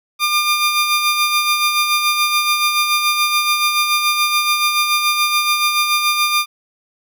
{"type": "tone with tremolo", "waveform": "15% pulse", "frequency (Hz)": 1200, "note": "D6", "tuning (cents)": 37, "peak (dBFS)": -6, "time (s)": [0.19, 6.46], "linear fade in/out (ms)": 50, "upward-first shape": "sine", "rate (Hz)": 7, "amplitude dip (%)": 45, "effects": []}